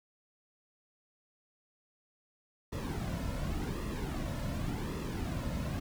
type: noise with flanger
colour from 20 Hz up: brown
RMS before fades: -36 dBFS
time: 2.72-5.8 s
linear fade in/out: 10 ms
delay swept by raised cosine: 1.3 to 2.6 ms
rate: 0.89 Hz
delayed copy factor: -0.65
effects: none